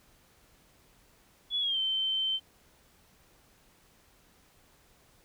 sine tone with pitch glide, 3397 to 3097 Hz, G#7 to G7, +38 to -22 cents, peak -27 dBFS, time 1.5-2.4 s, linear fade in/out 50 ms, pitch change -160 cents, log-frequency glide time 1.6-1.79 s, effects pink hiss -63 dBFS RMS until 5.24 s

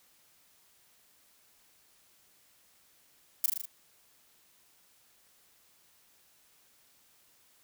violet noise with echo, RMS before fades -25 dBFS, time 3.44-3.46 s, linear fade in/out 2 ms, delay 39 ms, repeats 5, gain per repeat -3 dB, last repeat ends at 3.655 s, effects white hiss -65 dBFS RMS until 7.63 s

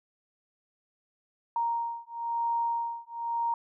sine beating tone pair, 932.3 / 933.3 Hz, A#5 / A#5, 0 / +2 cents, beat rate 1 Hz, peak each -31 dBFS, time 1.56-3.54 s, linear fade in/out 2 ms, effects none

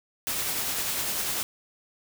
white noise with tremolo, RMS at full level -28 dBFS, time 0.27-1.43 s, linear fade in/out 0 ms, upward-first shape triangle, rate 10 Hz, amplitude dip 30%, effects none

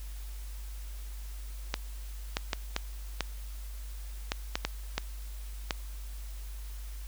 clicks, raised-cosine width 0.2 ms, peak -11 dBFS, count 10, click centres 1.741 / 2.369 / 2.532 / 2.764 / 3.207 / 4.319 / 4.555 / 4.65 / 4.98 / 5.708 s, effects added 50 Hz sine -38 dBFS peak until 7.07 s + white hiss -53 dBFS RMS until 7.07 s

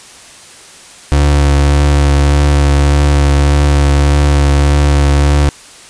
35% pulse tone with vibrato, 71.7 Hz, D2, 41 cents flat, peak -5 dBFS, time 1.12-5.49 s, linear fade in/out 0 ms, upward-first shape triangle, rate 1.7 Hz, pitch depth 22 cents each way, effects white hiss -36 dBFS RMS until 5.89 s + resampled to 22050 Hz

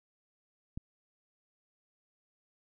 click, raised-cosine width 5 ms, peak -26 dBFS, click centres 0.775 s, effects none

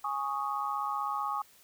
sine chord, Ab suspended fourth, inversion none, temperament equal, 830.6 / 1108.7 / 1244.5 Hz, Ab5 / Db6 / Eb6, 0 / 0 / 0 cents, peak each -35 / -34 / -35 dBFS, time 0.04-1.42 s, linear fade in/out 5 ms, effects white hiss -60 dBFS RMS until 1.63 s

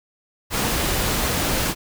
pink noise, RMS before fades -22 dBFS, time 0.5-1.75 s, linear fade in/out 50 ms, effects none

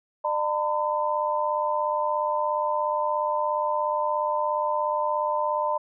sine tone cluster, 601 / 911 / 1008 Hz, D5 / A#5 / B5, +40 / -40 / +35 cents, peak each -27 dBFS, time 0.24-5.78 s, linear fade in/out 10 ms, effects none

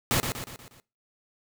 pink noise with echo, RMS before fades -24 dBFS, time 0.11-0.2 s, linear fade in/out 0 ms, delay 120 ms, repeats 5, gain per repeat -6 dB, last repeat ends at 0.8 s, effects noise-tail reverb RT60 0.3 s tail -22 dB re dry

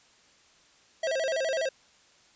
square tone with vibrato, 587.3 Hz, D5, in tune, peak -27 dBFS, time 1.03-1.69 s, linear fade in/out 5 ms, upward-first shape square, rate 12 Hz, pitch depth 170 cents each way, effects white hiss -60 dBFS RMS until 2.35 s + resampled to 16000 Hz

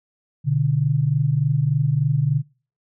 sine tone pair together, 123.6 / 146.99 Hz, B2 / D3, +2 / +2 cents, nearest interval minor third, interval 300 cents, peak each -21 / -18 dBFS, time 0.44-2.43 s, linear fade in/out 50 ms, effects noise-tail reverb RT60 0.4 s tail -26 dB re dry

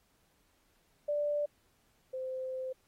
sine tone pair in turn, 587.3 / 518.3 Hz, D5 / C5, 0 / -16 cents, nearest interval major second, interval 216 cents, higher first, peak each -29 / -35 dBFS, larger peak first, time 1.08-1.46 / 2.13-2.73 s, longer second, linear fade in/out 10 ms, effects pink hiss -72 dBFS RMS until 2.87 s + AAC 48 kbps

